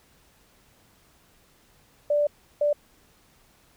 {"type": "tone bursts at uneven times", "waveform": "sine", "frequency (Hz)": 587.3, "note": "D5", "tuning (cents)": 0, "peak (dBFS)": -19, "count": 2, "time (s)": [[2.1, 2.27], [2.61, 2.73]], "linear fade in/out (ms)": 5, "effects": ["pink hiss -60 dBFS RMS until 3.76 s"]}